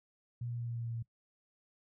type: tone with pitch steps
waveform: sine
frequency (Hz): 120 / 119.24 / 118.48 / 117.73 / 116.99 / 116.25 / 115.51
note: B2 / A#2 / A#2 / A#2 / A#2 / A#2 / A#2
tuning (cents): -49 / +40 / +29 / +18 / +7 / -4 / -15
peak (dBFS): -36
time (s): 0.41-1.026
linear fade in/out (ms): 5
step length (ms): 88
effects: noise-tail reverb RT60 0.1 s tail -22 dB re dry